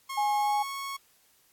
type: tone with pitch glide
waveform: sawtooth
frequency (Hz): 1082 to 1102.8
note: C#6 to C#6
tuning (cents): -42 to -9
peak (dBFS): -30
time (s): 0.09-0.97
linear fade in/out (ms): 10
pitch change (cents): +33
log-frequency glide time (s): 0.35-0.57
type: tone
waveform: sine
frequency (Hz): 830.6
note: G#5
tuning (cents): 0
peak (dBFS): -24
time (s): 0.17-0.63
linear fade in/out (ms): 10
effects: white hiss -64 dBFS RMS until 1.52 s + AAC 64 kbps